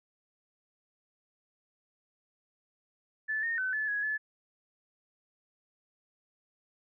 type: tone with pitch steps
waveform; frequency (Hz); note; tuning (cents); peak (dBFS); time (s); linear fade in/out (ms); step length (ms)
sine; 1743 / 1838 / 1518 / 1731 / 1669 / 1726; A6 / A#6 / F#6 / A6 / G#6 / A6; -17 / -25 / +44 / -29 / +8 / -34; -29; 3.28-4.18; 20; 150
effects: none